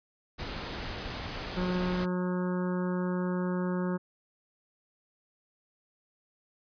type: noise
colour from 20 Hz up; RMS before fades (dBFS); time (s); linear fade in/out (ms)
pink; -37; 0.38-2.06; 20
type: harmonic tone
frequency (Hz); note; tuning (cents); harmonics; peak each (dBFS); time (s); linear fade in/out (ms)
181; F#3; -38; 1 / 2 / 3 / 5 / 6 / 7 / 8 / 9; -29 / -35 / -39 / -43 / -45 / -46 / -47 / -48; 1.56-3.98; 20
effects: resampled to 11025 Hz